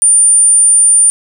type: tone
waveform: sine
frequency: 9190 Hz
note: D9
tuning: 39 cents flat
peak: -4 dBFS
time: 0.02-1.1 s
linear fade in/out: 0 ms
effects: none